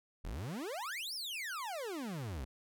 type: exponential two-way sweep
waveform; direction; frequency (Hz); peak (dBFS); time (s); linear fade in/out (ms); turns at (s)
40% pulse; up then down; 36.71 to 5588 to 58.5; -38; 0.24-2.45; 10; 1.14
effects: none